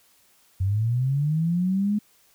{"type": "linear sweep", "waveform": "sine", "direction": "up", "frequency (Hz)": [91.5, 212.3], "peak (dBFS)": -20, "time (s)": [0.6, 1.99], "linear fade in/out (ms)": 10, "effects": ["white hiss -60 dBFS RMS until 2.34 s"]}